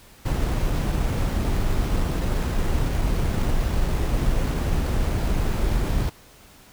brown noise with sample-and-hold, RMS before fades -22 dBFS, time 0.25-6.1 s, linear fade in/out 10 ms, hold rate 8820 Hz, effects pink hiss -50 dBFS RMS until 6.72 s

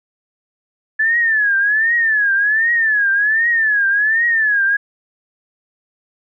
sine tone with vibrato, 1729 Hz, A6, 31 cents flat, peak -12 dBFS, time 0.99-4.77 s, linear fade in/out 10 ms, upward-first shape triangle, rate 1.3 Hz, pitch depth 170 cents each way, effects none

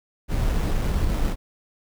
brown noise with sample-and-hold, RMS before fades -22 dBFS, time 0.28-1.36 s, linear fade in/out 50 ms, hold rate 4410 Hz, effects none

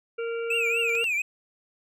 harmonic tone, 462.9 Hz, A#4, 12 cents flat, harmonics 1 / 3 / 5 / 6, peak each -28 / -38 / -42 / -44 dBFS, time 0.18-1.04 s, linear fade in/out 10 ms
triangle tone with vibrato, 2550 Hz, D#7, 42 cents sharp, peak -22 dBFS, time 0.5-1.22 s, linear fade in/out 5 ms, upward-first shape triangle, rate 4.2 Hz, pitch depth 180 cents each way
clicks, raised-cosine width 0.2 ms, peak -28 / -24 / -22 dBFS, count 3, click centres 0.894 / 0.953 / 1.042 s
effects none

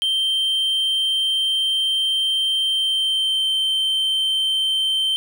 triangle tone with pitch glide, 3136 to 3114 Hz, G7 to G7, 0 to -12 cents, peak -16 dBFS, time 0.02-5.16 s, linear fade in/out 0 ms, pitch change -12 cents, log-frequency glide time 2.65-3.47 s, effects none

